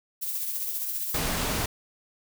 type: noise with tremolo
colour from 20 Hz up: violet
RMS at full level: -29 dBFS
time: 0.21-1.2 s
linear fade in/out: 20 ms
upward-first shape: triangle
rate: 15 Hz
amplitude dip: 45%
type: noise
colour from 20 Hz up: pink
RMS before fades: -28 dBFS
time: 1.14-1.66 s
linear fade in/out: 5 ms
effects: none